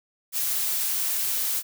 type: noise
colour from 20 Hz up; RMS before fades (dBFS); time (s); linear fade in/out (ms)
blue; -26; 0.32-1.63; 50
effects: none